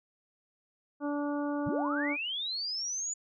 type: harmonic tone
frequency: 290 Hz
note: D4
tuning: 22 cents flat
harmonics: 1 / 2 / 3 / 4 / 5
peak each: -31 / -37 / -41 / -43 / -45 dBFS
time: 1-2.17 s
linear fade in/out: 50 ms
type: linear sweep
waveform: sine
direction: up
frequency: 64.3 to 7010 Hz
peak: -32 dBFS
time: 1.66-3.14 s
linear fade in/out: 10 ms
effects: none